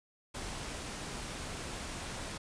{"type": "noise", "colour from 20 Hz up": "pink", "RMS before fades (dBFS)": -41, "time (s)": [0.34, 2.38], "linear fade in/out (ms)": 10, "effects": ["resampled to 22050 Hz"]}